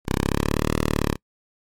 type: linear two-way sweep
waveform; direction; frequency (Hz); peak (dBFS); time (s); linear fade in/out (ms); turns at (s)
5% pulse; up then down; 32.57 to 38.89 to 35.02; -9; 0.05-1.17; 50; 0.77
effects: noise-tail reverb RT60 0.1 s tail -26 dB re dry + MP3 64 kbps